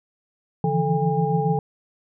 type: tone cluster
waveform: sine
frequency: 144.8 / 163.1 / 170.1 / 435.8 / 808 Hz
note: D3 / E3 / F3 / A4 / G#5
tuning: -24 / -18 / -45 / -17 / -48 cents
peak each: -25 dBFS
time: 0.64-1.59 s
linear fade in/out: 2 ms
effects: none